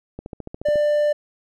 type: click train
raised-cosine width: 2 ms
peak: -19 dBFS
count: 9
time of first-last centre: 0.19-0.757 s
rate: 14.1 Hz
type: tone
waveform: triangle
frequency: 593 Hz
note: D5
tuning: 17 cents sharp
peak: -14 dBFS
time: 0.65-1.13 s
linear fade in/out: 10 ms
effects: none